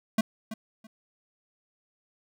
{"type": "tone with echo", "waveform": "square", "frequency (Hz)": 220, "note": "A3", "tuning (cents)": 0, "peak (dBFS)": -21, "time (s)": [0.18, 0.21], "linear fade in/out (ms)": 5, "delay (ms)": 330, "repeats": 2, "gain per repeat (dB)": -13, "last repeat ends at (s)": 0.87, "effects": []}